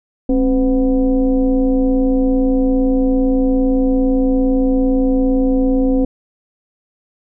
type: tone with frequency modulation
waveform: sine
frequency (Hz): 266.8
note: C4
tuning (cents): +34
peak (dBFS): -11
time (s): 0.29-6.05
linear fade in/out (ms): 5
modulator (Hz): 238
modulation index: 0.86
effects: none